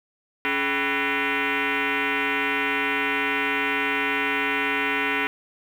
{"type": "tone with frequency modulation", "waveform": "sine", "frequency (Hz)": 279.8, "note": "C#4", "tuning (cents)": 16, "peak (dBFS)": -21, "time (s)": [0.45, 5.27], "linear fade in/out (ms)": 0, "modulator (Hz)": 353, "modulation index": 7.1, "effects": ["8-bit"]}